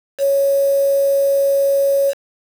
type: tone with quantisation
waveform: sine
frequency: 554.4 Hz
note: C#5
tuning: in tune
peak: -12 dBFS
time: 0.18-2.14 s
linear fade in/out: 50 ms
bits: 5
effects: none